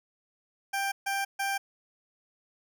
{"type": "tone bursts", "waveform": "20% pulse", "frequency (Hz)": 789, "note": "G5", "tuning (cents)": 11, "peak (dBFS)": -23, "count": 3, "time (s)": [0.73, 1.58], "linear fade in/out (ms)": 10, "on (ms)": 190, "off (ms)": 140, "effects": []}